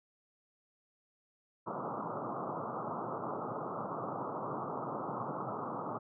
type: band-pass noise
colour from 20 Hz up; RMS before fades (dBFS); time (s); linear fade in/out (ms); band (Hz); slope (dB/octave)
white; -39; 1.66-5.99; 20; 110 to 1300; 96
effects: none